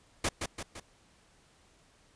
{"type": "noise with echo", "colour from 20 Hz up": "pink", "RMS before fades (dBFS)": -29, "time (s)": [0.24, 0.29], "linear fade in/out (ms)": 5, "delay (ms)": 170, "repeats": 3, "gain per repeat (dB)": -5, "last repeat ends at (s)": 0.8, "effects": ["pink hiss -64 dBFS RMS until 2.15 s", "resampled to 22050 Hz"]}